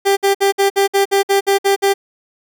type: tone bursts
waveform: 30% pulse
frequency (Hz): 395.5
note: G4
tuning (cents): +15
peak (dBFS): -8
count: 11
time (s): 0.05-1.94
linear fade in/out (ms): 20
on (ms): 120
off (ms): 57
effects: none